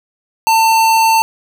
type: tone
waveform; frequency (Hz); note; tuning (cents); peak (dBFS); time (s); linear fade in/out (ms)
square; 896; A5; +31; -9; 0.47-1.22; 0
effects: none